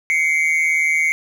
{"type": "tone pair together", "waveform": "triangle", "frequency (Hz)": [2093, 2251], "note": ["C7", "C#7"], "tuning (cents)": [0, 26], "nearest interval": "minor second", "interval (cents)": 126, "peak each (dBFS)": -16, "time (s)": [0.1, 1.12], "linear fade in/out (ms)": 0, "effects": []}